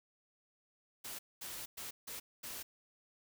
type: noise bursts at uneven times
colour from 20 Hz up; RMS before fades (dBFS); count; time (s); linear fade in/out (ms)
white; -45; 5; 1.04-1.19 / 1.41-1.66 / 1.77-1.91 / 2.07-2.2 / 2.43-2.63; 10
effects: none